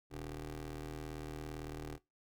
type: ring-modulated tone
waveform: 20% pulse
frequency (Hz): 77.78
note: D#2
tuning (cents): 0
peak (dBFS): -34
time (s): 0.1-1.99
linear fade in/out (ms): 50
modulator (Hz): 214
effects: noise-tail reverb RT60 0.2 s tail -19 dB re dry